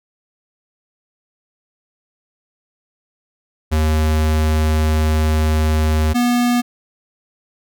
square tone pair in turn, 77.78 / 242.8 Hz, D#2 / B3, 0 / -29 cents, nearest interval octave + minor sixth, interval 1971 cents, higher second, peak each -14 dBFS, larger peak neither, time 3.71-6.14 / 6.14-6.62 s, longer first, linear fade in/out 20 ms, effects none

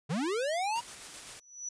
square linear sweep, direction up, 129.9 to 971 Hz, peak -30 dBFS, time 0.09-0.81 s, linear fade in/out 20 ms
white noise with tremolo, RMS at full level -44 dBFS, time 0.75-1.4 s, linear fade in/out 10 ms, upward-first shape square, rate 7.7 Hz, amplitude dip 25%
sine tone with exponential growth, 5920 Hz, F#8, in tune, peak -33 dBFS, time 1.3-1.69 s, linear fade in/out 5 ms, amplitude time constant 83 ms
effects resampled to 22050 Hz

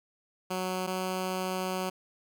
10% pulse tone pair in turn, 185 / 185.88 Hz, F#3 / F#3, 0 / +8 cents, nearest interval unison, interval 8 cents, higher second, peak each -22 dBFS, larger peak neither, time 0.5-0.87 / 0.87-1.9 s, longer second, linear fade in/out 10 ms, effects none

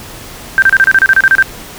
sine tone bursts, 1568 Hz, G6, in tune, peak -3 dBFS, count 12, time 0.58-1.425 s, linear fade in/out 0 ms, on 42 ms, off 31 ms, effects pink hiss -30 dBFS RMS until 1.78 s

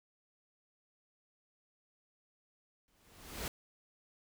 pink noise with exponential growth, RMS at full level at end -37 dBFS, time 2.88-3.48 s, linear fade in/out 1 ms, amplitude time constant 130 ms, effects none

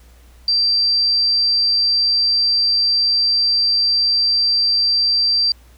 sine tone, 4699 Hz, D8, in tune, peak -13 dBFS, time 0.48-5.52 s, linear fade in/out 2 ms, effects added 60 Hz sine -44 dBFS peak until 5.77 s + pink hiss -53 dBFS RMS until 5.77 s

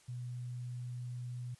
sine tone, 123 Hz, B2, 7 cents flat, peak -39 dBFS, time 0.08-1.55 s, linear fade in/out 10 ms, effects white hiss -65 dBFS RMS until 1.59 s + resampled to 24000 Hz

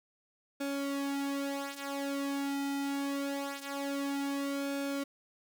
sawtooth tone with flanger, 279.1 Hz, C#4, 12 cents sharp, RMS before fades -35 dBFS, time 0.6-5.04 s, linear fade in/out 10 ms, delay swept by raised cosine 1 to 5.4 ms, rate 0.24 Hz, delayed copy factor -0.75, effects 10-bit

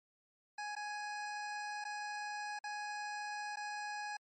25% pulse tone with dropouts, 833 Hz, G#5, 5 cents sharp, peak -36 dBFS, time 0.58-4.17 s, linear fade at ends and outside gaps 5 ms, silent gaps 0.753-0.764 / 1.842-1.85 / 2.59-2.639 / 3.559-3.569 s, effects MP3 32 kbps

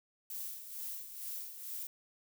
violet noise with tremolo, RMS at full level -41 dBFS, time 0.3-1.87 s, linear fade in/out 2 ms, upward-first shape sine, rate 2.2 Hz, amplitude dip 60%, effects none

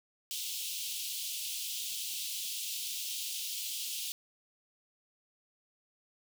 pink high-pass noise, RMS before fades -38 dBFS, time 0.31-4.12 s, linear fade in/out 0 ms, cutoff 2800 Hz, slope 48 dB/octave, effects none

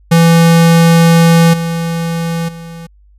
square tone with level steps, 166.8 Hz, E3, 21 cents sharp, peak -5 / -15 / -27 dBFS, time 0.11-2.87 s, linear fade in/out 10 ms, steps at 1.53 / 2.48 s, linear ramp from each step 10 ms, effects added 50 Hz sine -42 dBFS peak until 3.18 s + resampled to 32000 Hz

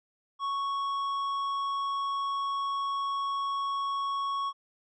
triangle tone with tanh clipping, 1108.7 Hz, C#6, in tune, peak -30 dBFS, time 0.39-4.53 s, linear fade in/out 50 ms, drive 12 dB, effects none

